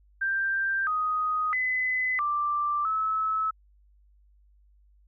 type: tone with pitch steps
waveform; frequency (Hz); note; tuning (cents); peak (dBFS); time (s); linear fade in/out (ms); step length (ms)
sine; 1578 / 1249 / 2018 / 1178 / 1298; G6 / D#6 / B6 / D6 / E6; +11 / +6 / +37 / +5 / -27; -24; 0.21-3.51; 10; 660
effects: added 50 Hz sine -57 dBFS peak until 5.07 s